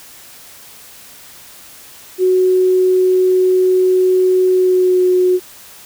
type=tone with pitch glide; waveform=sine; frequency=370 to 365.1 Hz; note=F#4 to F#4; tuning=0 to -23 cents; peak=-9 dBFS; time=2.18-5.4 s; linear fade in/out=50 ms; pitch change=-23 cents; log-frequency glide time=4.51-5.05 s; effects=white hiss -39 dBFS RMS until 5.85 s